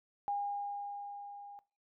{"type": "tone with level ramp", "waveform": "sine", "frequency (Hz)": 811, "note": "G#5", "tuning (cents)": -41, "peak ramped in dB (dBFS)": [-31, -47], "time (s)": [0.28, 1.59], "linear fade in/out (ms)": 0, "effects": ["noise-tail reverb RT60 0.3 s tail -20 dB re dry"]}